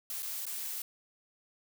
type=noise with dropouts; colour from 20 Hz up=blue; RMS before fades=-38 dBFS; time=0.1-0.82 s; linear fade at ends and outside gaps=2 ms; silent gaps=0.224-0.228 / 0.455-0.465 s; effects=none